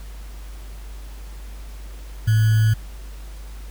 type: tone with sample-and-hold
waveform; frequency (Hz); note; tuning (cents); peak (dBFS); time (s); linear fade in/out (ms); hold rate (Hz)
sine; 109.5; A2; -8; -13; 2.27-2.74; 10; 1575
effects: added 50 Hz sine -33 dBFS peak until 3.7 s + pink hiss -47 dBFS RMS until 3.7 s